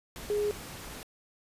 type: tone in noise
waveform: sine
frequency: 415.3 Hz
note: G#4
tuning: in tune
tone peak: -26 dBFS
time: 0.3-0.51 s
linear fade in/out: 0 ms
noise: pink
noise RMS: -43 dBFS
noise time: 0.16-1.03 s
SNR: +14 dB
effects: resampled to 32000 Hz